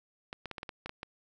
clicks, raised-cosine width 0.3 ms, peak -23 dBFS, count 9, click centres 0.329 / 0.457 / 0.513 / 0.582 / 0.631 / 0.692 / 0.86 / 0.894 / 1.031 s, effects none

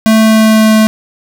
square tone with pitch glide, 220.3 to 217.8 Hz, A3 to A3, +2 to -17 cents, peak -5 dBFS, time 0.06-0.87 s, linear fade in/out 0 ms, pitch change -19 cents, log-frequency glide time 0.2-0.74 s, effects 7-bit

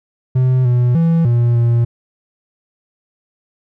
triangle tone with pitch steps, 128.4 / 122.7 / 165.8 / 119.2 / 118 Hz, C3 / B2 / E3 / A#2 / A#2, -32 / -11 / +10 / +39 / +22 cents, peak -8 dBFS, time 0.35-1.85 s, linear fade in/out 10 ms, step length 300 ms, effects none

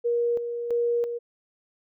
sine tone with tremolo, 474.2 Hz, A#4, 30 cents sharp, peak -21 dBFS, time 0.04-1.19 s, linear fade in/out 20 ms, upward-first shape square, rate 1.5 Hz, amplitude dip 55%, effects none

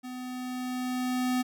square tone with level ramp, 252.1 Hz, B3, 36 cents sharp, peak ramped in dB -38 to -25 dBFS, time 0.03-1.43 s, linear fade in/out 20 ms, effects none

